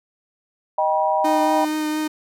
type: chord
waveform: sine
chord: Eb augmented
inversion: none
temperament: equal with one note detuned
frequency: 622.3 / 784 / 965.2 Hz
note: Eb5 / G5 / B5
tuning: 0 / 0 / -40 cents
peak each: -21 dBFS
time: 0.78-1.65 s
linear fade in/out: 5 ms
type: tone with vibrato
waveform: 45% pulse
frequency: 307 Hz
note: D#4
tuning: 23 cents flat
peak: -21 dBFS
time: 1.24-2.08 s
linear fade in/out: 10 ms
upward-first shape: triangle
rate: 4.3 Hz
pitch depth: 14 cents each way
effects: none